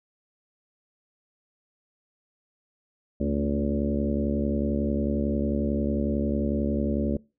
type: harmonic tone with a mistuned harmonic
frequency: 71.1 Hz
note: C#2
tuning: 45 cents sharp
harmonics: 1 / 2 / 3 / 4 / 5 / 6 / 7 / 8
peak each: -30 / -35 / -27 / -31 / -33 / -37 / -37 / -34 dBFS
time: 3.2-7.17 s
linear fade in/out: 5 ms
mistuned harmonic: 3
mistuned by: +51 cents
effects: noise-tail reverb RT60 0.3 s tail -24 dB re dry